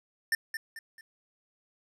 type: tone with echo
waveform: square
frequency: 1793 Hz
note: A6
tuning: 32 cents sharp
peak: -25 dBFS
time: 0.32-0.35 s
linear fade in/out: 2 ms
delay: 220 ms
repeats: 3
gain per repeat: -8 dB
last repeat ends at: 1.01 s
effects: resampled to 32000 Hz + 11-bit